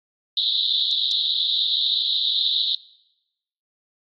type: band-pass noise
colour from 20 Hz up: white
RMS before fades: -22 dBFS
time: 0.37-2.75 s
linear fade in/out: 2 ms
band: 3500 to 4000 Hz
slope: 96 dB/octave
effects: noise-tail reverb RT60 0.9 s tail -21 dB re dry + AAC 48 kbps